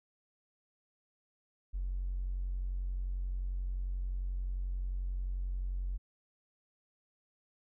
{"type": "tone with tanh clipping", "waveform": "triangle", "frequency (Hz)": 45.67, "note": "F#1", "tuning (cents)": -22, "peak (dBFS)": -32, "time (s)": [1.73, 5.98], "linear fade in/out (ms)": 20, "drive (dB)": 1, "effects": []}